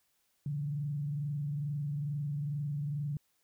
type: tone with frequency modulation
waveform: sine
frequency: 145.4 Hz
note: D3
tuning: 17 cents flat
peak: -32 dBFS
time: 0.46-3.17 s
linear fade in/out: 2 ms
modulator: 22.3 Hz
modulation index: 0.43
effects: white hiss -75 dBFS RMS until 3.43 s

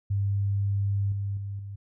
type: tone with level steps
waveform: sine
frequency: 99.8 Hz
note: G2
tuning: 32 cents sharp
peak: -23 / -27 / -31 / -35 dBFS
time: 0.1-1.76 s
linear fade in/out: 10 ms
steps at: 1.12 / 1.37 / 1.59 s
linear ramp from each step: 2 ms
effects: none

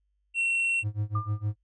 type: tone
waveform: triangle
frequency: 2721 Hz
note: F7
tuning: 46 cents flat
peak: -22 dBFS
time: 0.34-0.84 s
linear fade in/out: 50 ms
type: tone with tremolo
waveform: triangle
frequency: 104.9 Hz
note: G#2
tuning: 18 cents sharp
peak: -22 dBFS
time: 0.82-1.56 s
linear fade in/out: 50 ms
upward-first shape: sine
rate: 6.5 Hz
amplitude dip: 95%
type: tone with exponential decay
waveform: sine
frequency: 1199 Hz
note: D6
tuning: 36 cents sharp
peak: -28 dBFS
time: 1.15-1.52 s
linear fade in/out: 5 ms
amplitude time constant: 79 ms
effects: added 50 Hz sine -70 dBFS peak until 1.63 s + resampled to 22050 Hz

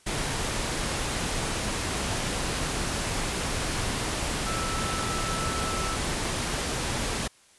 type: tone in noise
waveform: sine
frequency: 1318.5 Hz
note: E6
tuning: in tune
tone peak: -33 dBFS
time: 4.46-5.96 s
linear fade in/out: 10 ms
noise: pink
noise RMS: -29 dBFS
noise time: 0.06-7.28 s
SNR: -7 dB
effects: white hiss -58 dBFS RMS until 7.58 s + resampled to 24000 Hz

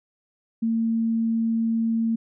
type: tone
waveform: sine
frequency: 226.9 Hz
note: A#3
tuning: 47 cents flat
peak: -20 dBFS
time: 0.62-2.16 s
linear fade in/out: 10 ms
effects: none

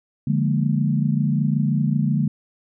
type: chord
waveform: sine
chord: Bb dominant seventh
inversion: first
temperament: equal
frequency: 146.83 / 174.61 / 207.7 / 233.1 Hz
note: D3 / F3 / Ab3 / Bb3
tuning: 0 / 0 / 0 / 0 cents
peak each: -20 / -26 / -23 / -25 dBFS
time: 0.27-2.28 s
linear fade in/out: 5 ms
effects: none

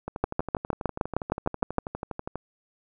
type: two click trains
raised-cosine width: 1 ms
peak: -9 / -18 dBFS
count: 11 / 29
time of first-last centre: 0.24-1.783 / 0.08-2.356 s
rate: 6.48 / 12.3 Hz
effects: none

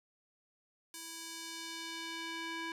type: tone with band-pass filter sweep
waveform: square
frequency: 329.6 Hz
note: E4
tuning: in tune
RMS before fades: -43 dBFS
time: 0.94-2.72 s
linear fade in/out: 2 ms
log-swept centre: 8800 to 2000 Hz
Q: 0.87
effects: none

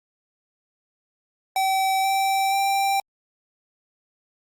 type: tone with pitch steps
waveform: square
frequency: 768 / 776.9 / 786 Hz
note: G5 / G5 / G5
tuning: -36 / -16 / +4 cents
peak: -20 dBFS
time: 1.56-3 s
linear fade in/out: 2 ms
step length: 480 ms
effects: Opus 48 kbps

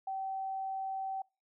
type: tone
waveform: sine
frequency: 770 Hz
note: G5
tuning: 31 cents flat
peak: -34 dBFS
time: 0.07-1.22 s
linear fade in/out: 5 ms
effects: noise-tail reverb RT60 0.3 s tail -26 dB re dry

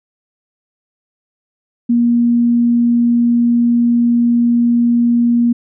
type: tone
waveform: sine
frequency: 237.4 Hz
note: A#3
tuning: 32 cents sharp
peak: -9 dBFS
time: 1.89-5.53 s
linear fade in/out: 10 ms
effects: none

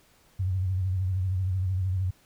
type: tone with vibrato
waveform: sine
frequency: 93.3 Hz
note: F#2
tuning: 15 cents sharp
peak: -24 dBFS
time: 0.39-2.11 s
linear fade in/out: 10 ms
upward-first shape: sine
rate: 13 Hz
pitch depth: 66 cents each way
effects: pink hiss -61 dBFS RMS until 2.25 s

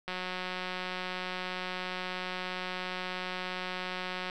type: click train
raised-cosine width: 0.3 ms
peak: -20 dBFS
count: 773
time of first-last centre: 0.08-4.299 s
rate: 183 Hz
effects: none

